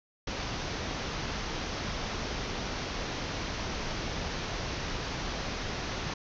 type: low-pass noise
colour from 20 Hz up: pink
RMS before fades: -35 dBFS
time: 0.27-6.14 s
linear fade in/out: 5 ms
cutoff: 6300 Hz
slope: 96 dB/octave
effects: none